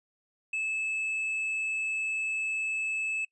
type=tone; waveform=triangle; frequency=2609 Hz; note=E7; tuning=18 cents flat; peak=-27 dBFS; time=0.53-3.25 s; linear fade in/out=5 ms; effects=noise-tail reverb RT60 0.1 s tail -22 dB re dry + resampled to 24000 Hz